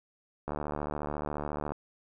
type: click train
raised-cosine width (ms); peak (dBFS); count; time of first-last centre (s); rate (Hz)
1; -20; 93; 0.48-1.72; 74.2
effects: none